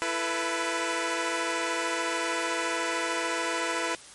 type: chord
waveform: 10% pulse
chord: E suspended fourth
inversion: none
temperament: equal with one note detuned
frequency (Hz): 333.8 / 440 / 493.9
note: E4 / A4 / B4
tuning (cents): +22 / 0 / 0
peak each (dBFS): -22 / -28 / -22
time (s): 0.02-3.95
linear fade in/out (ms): 0
effects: white hiss -48 dBFS RMS until 4.14 s + MP3 48 kbps